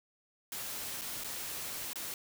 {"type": "noise with dropouts", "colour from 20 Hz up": "white", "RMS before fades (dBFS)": -40, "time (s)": [0.52, 2.14], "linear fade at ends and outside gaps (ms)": 1, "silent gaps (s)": [[1.012, 1.017], [1.237, 1.244], [1.932, 1.957]], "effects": []}